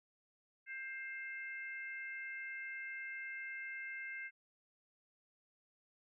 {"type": "harmonic tone", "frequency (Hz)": 528, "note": "C5", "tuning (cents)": 16, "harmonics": [3, 4, 5], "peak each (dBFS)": [-46, -45, -55], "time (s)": [0.66, 4.31], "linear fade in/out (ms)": 50, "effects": []}